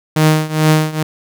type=tone with tremolo; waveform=sawtooth; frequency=155.56 Hz; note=D#3; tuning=in tune; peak=-3 dBFS; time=0.16-1.03 s; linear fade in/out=5 ms; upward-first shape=triangle; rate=2.3 Hz; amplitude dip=90%; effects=none